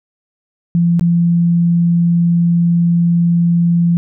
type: tone with dropouts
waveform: sine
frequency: 171 Hz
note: F3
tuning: 36 cents flat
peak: -9 dBFS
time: 0.75-3.97 s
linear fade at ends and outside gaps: 0 ms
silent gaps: 0.995-1.01 s
effects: none